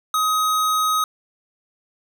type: tone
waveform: square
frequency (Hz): 1260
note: D#6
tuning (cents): +21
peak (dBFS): -18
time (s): 0.14-1.04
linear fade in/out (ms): 2
effects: none